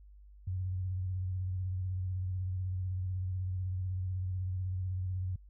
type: tone with vibrato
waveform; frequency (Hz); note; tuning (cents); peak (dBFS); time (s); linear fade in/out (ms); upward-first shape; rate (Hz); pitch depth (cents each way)
sine; 92.5; F#2; 0; -32; 0.47-5.36; 5; sine; 16; 43
effects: added 50 Hz sine -52 dBFS peak until 5.49 s